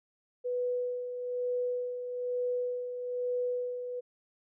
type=tone with tremolo; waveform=sine; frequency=493.9 Hz; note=B4; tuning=in tune; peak=-28 dBFS; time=0.44-4.01 s; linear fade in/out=20 ms; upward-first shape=sine; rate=1.1 Hz; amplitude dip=55%; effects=none